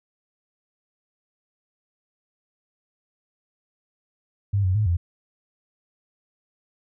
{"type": "tone with pitch steps", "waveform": "sine", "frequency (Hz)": [100.1, 92.6, 106.8, 86.3], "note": ["G2", "F#2", "G#2", "F2"], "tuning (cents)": [37, 2, 49, -20], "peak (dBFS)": -18, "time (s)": [4.53, 4.97], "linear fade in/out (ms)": 10, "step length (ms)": 110, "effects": []}